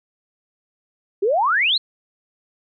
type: exponential sweep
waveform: sine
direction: up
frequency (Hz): 370.4 to 4328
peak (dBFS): -15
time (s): 1.22-1.78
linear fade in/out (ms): 10
effects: none